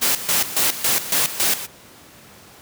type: noise with tremolo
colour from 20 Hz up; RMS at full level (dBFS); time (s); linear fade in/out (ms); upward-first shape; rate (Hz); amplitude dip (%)
white; -18; 0.01-1.67; 20; square; 3.6; 75
effects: pink hiss -45 dBFS RMS until 2.61 s + high-pass 100 Hz 12 dB/octave